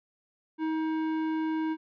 sine tone with tanh clipping, 316.9 Hz, D#4, 32 cents sharp, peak -29 dBFS, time 0.58-1.77 s, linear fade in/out 50 ms, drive 14 dB, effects none

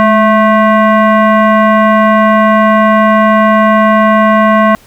sine tone with frequency modulation, 212.6 Hz, G#3, 41 cents sharp, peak -4 dBFS, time 0-4.75 s, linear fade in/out 0 ms, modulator 873 Hz, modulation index 1.4, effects pink hiss -42 dBFS RMS until 4.86 s

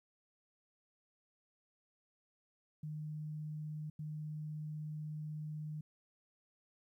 sine tone bursts at uneven times, 152.7 Hz, D#3, 32 cents flat, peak -40 dBFS, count 2, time 2.83-3.9 / 3.99-5.81 s, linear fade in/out 5 ms, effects 13-bit

